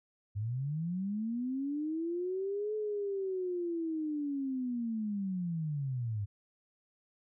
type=linear two-way sweep; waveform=sine; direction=up then down; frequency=98 to 430.9 to 98 Hz; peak=-32 dBFS; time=0.35-6.26 s; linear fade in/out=20 ms; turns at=2.75 s; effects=none